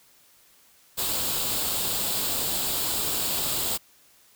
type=noise with comb filter; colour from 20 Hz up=white; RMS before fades=-27 dBFS; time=0.97-3.78 s; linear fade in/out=20 ms; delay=0.25 ms; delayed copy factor=+0.55; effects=white hiss -58 dBFS RMS until 4.35 s